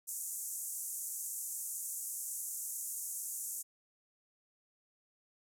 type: band-pass noise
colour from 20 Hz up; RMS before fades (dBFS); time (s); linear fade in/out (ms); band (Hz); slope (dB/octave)
pink; -41; 0.07-3.63; 20; 6700 to 14000; 48
effects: none